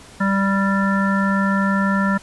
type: harmonic tone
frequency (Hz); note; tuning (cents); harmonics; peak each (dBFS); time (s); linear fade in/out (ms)
196; G3; 0; 1 / 3 / 5 / 7 / 9; -17 / -28 / -26 / -24 / -25; 0.2-2.18; 10
effects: pink hiss -43 dBFS RMS until 2.22 s + resampled to 24000 Hz